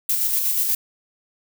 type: noise with tremolo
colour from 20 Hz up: violet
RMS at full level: -20 dBFS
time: 0.09-0.75 s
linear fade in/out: 5 ms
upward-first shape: square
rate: 8.3 Hz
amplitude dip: 30%
effects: none